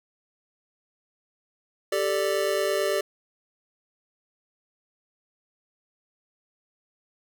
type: chord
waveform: square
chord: G suspended second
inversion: none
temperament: just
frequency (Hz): 392 / 441 / 588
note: G4 / A4 / D5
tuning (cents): 0 / +4 / +2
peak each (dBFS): -28 / -30 / -27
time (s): 1.92-3.01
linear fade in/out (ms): 5
effects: none